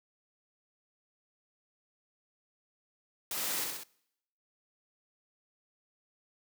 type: noise with echo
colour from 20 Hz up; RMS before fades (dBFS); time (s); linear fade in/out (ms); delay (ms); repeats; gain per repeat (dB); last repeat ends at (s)
white; -36; 3.31-3.64; 2; 65; 3; -3; 3.835
effects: noise-tail reverb RT60 0.8 s tail -24 dB re dry + high-pass 150 Hz 12 dB/octave